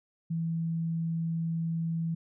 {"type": "tone", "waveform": "sine", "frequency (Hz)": 164.81, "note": "E3", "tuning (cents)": 0, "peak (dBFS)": -28, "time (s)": [0.3, 2.15], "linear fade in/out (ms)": 10, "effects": []}